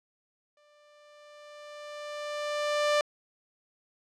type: tone with exponential growth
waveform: sawtooth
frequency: 592 Hz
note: D5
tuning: 14 cents sharp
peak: -18 dBFS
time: 0.57-3.01 s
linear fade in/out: 2 ms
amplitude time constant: 530 ms
effects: low-pass 6000 Hz 12 dB/octave